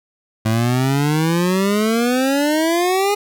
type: exponential sweep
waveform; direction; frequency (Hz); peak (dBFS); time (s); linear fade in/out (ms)
25% pulse; up; 108.7 to 415.3; -11; 0.45-3.15; 10
effects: none